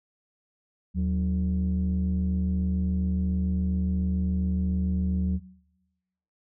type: tone pair together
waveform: sine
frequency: 77.86 / 185 Hz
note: D#2 / F#3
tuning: +2 / 0 cents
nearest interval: octave + minor third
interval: 1498 cents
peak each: -24 dBFS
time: 0.94-5.4 s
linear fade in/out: 50 ms
effects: noise-tail reverb RT60 1.0 s tail -21 dB re dry + tanh soft clip ceiling -19 dBFS